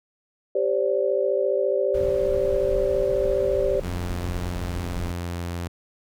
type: chord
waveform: sine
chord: G suspended fourth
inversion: none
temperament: equal with one note detuned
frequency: 392 / 523.3 / 577.9 Hz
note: G4 / C5 / D5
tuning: 0 / 0 / -28 cents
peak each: -24 dBFS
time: 0.55-3.8 s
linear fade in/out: 5 ms
type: noise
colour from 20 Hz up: brown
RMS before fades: -32 dBFS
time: 1.94-5.12 s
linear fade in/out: 5 ms
type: tone with pitch glide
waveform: sawtooth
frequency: 88.5 to 86.58 Hz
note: F2 to F2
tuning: +23 to -14 cents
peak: -24 dBFS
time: 3.83-5.68 s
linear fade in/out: 10 ms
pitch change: -37 cents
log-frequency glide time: 4.59-5.38 s
effects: none